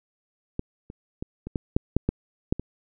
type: clicks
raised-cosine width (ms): 3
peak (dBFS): -14 / -26 / -18 / -21 / -13 / -6 / -6 / -9 / -8 / -18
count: 10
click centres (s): 0.594 / 0.901 / 1.225 / 1.47 / 1.558 / 1.765 / 1.966 / 2.09 / 2.525 / 2.596
effects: none